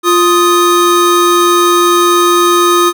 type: tone pair together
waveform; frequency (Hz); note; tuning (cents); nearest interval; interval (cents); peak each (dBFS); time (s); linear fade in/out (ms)
square; 349.9 / 1248; F4 / D#6; +3 / +5; octave + minor seventh; 2202; -10; 0.03-2.93; 50
effects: none